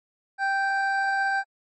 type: tone pair together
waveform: triangle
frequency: 784 / 1565 Hz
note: G5 / G6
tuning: 0 / -3 cents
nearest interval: octave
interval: 1197 cents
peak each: -23 dBFS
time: 0.38-1.44 s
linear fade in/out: 50 ms
effects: MP3 32 kbps